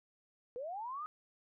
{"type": "linear sweep", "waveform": "sine", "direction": "up", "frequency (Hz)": [466.2, 1272], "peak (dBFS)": -39, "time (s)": [0.56, 1.06], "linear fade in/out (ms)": 0, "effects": []}